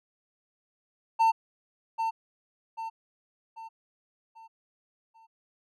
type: tone with echo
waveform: triangle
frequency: 901 Hz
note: A5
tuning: 41 cents sharp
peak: -17 dBFS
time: 1.19-1.32 s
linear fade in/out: 20 ms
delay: 790 ms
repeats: 5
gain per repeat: -7 dB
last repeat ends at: 5.27 s
effects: none